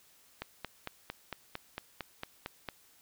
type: click train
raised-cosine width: 0.3 ms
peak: -21 dBFS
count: 11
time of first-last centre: 0.42-2.688 s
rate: 4.41 Hz
effects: white hiss -63 dBFS RMS until 3.01 s